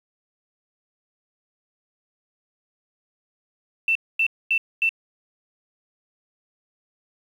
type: tone bursts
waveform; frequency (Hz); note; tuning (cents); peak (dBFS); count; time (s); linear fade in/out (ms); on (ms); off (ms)
sine; 2675; E7; +25; -17; 4; 3.88-4.892; 2; 73; 240
effects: 8-bit